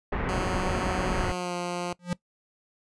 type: low-pass noise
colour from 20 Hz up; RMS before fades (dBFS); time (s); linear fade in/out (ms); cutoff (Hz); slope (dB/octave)
pink; -29; 0.12-1.32; 5; 2100; 24
type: tone with pitch glide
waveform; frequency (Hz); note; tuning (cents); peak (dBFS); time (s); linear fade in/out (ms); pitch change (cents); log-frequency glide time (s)
10% pulse; 184.7 to 176.26; F#3 to F3; -3 to +16; -21; 0.29-1.93; 0; -81; 1.14-1.55
type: tone with exponential growth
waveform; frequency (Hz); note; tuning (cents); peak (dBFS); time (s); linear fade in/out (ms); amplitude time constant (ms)
square; 176.8; F3; +22; -23; 1.99-2.13; 2; 29
effects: noise-tail reverb RT60 0.1 s tail -20 dB re dry + resampled to 22050 Hz